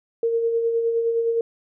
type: tone with tremolo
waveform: sine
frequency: 461.1 Hz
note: A#4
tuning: 19 cents flat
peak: -17 dBFS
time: 0.23-1.41 s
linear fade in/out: 2 ms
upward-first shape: sine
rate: 9.7 Hz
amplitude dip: 40%
effects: none